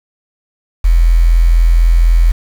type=tone with quantisation; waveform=sine; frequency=42.03 Hz; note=E1; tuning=34 cents sharp; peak=-5 dBFS; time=0.84-2.32 s; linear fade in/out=10 ms; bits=5; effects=none